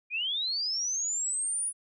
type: linear sweep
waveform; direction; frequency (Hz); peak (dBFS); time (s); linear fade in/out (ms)
sine; up; 2370 to 9890; -28; 0.1-1.73; 50
effects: none